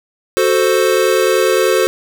square chord, F# diminished, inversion none, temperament equal, 370 / 440 / 523.3 Hz, F#4 / A4 / C5, 0 / 0 / 0 cents, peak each -16 dBFS, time 0.37-1.87 s, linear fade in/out 0 ms, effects none

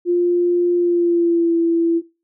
sine tone with pitch glide, 350.6 to 334.6 Hz, F4 to E4, +7 to +26 cents, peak -13 dBFS, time 0.05-2.02 s, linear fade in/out 50 ms, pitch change -81 cents, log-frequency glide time 0.76-1.56 s, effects noise-tail reverb RT60 0.3 s tail -20 dB re dry

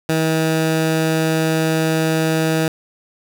15% pulse tone, 160 Hz, D#3, 49 cents sharp, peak -9 dBFS, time 0.09-2.68 s, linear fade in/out 2 ms, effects none

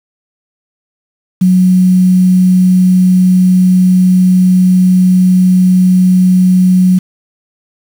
sine tone with quantisation, 183.6 Hz, F#3, 13 cents flat, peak -4 dBFS, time 1.41-6.99 s, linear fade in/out 10 ms, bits 5, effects none

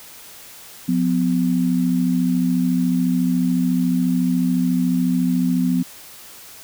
sine tone pair together, 178.3 / 252.3 Hz, F3 / B3, +36 / +37 cents, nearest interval tritone, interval 601 cents, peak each -19 / -18 dBFS, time 0.88-5.83 s, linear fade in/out 10 ms, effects white hiss -41 dBFS RMS until 6.63 s

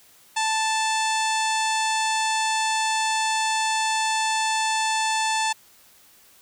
harmonic tone, 880 Hz, A5, in tune, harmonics 1 / 2 / 3 / 4 / 5 / 6 / 7 / 8 / 9 / 10, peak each -23 / -30 / -30 / -32 / -34 / -37 / -37 / -34 / -39 / -36 dBFS, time 0.36-5.53 s, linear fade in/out 10 ms, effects white hiss -54 dBFS RMS until 6.41 s

